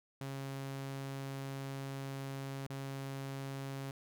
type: tone with dropouts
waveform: sawtooth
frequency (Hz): 136.4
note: C#3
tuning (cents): -28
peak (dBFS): -36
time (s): 0.21-3.91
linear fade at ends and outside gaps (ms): 2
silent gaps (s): 2.667-2.7
effects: none